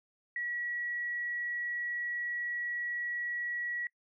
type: tone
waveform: sine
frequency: 1926 Hz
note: B6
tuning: 44 cents flat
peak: -33 dBFS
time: 0.36-3.87 s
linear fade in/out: 2 ms
effects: noise-tail reverb RT60 0.1 s tail -24 dB re dry